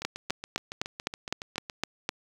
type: two click trains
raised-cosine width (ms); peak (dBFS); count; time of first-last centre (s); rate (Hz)
0.2; -19 / -10; 13 / 9; 0.02-1.698 / 0.05-2.091; 7.15 / 3.92
effects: high-pass 80 Hz 12 dB/octave + 7-bit